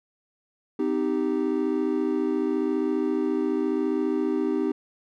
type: chord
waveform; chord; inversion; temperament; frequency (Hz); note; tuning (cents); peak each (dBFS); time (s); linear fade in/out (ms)
triangle; C minor; none; equal with one note detuned; 256.5 / 311.1 / 392; C4 / Eb4 / G4; -34 / 0 / 0; -26 / -24 / -25; 0.79-4.72; 5
effects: none